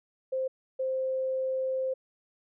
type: tone bursts at uneven times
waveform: sine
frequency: 523.3 Hz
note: C5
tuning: in tune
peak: -27 dBFS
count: 2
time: 0.32-0.48 / 0.79-1.94 s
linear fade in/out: 10 ms
effects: none